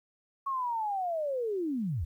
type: linear sweep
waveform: sine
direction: down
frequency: 1108.7 to 63.4 Hz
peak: -29 dBFS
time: 0.46-2.05 s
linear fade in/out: 10 ms
effects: 11-bit